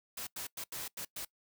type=noise bursts at uneven times; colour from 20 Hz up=white; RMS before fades=-41 dBFS; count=6; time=0.17-0.27 / 0.36-0.47 / 0.57-0.64 / 0.72-0.88 / 0.97-1.05 / 1.16-1.25 s; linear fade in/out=5 ms; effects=noise-tail reverb RT60 0.1 s tail -22 dB re dry